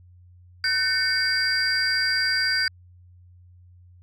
sine tone cluster, 1520 / 1806 / 2212 / 4754 Hz, F#6 / A6 / C#7 / D8, +46 / +45 / -4 / +20 cents, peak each -23 / -28 / -30 / -22 dBFS, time 0.64-2.68 s, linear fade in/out 2 ms, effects tanh soft clip ceiling -15 dBFS + added 89 Hz sine -48 dBFS peak until 4.02 s

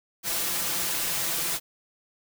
white noise with comb filter, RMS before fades -28 dBFS, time 0.23-1.6 s, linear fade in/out 50 ms, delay 5.9 ms, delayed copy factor +0.75, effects none

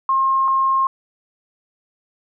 sine tone pair in turn, 1069 / 1069 Hz, C6 / C6, +37 / +37 cents, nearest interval unison, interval 0 cents, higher neither, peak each -14 dBFS, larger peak neither, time 0.09-0.48 / 0.48-0.87 s, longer neither, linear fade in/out 2 ms, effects none

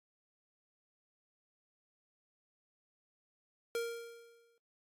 square tone with exponential decay, 466.2 Hz, A#4, in tune, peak -33 dBFS, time 3.75-4.58 s, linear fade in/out 1 ms, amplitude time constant 180 ms, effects AAC 64 kbps

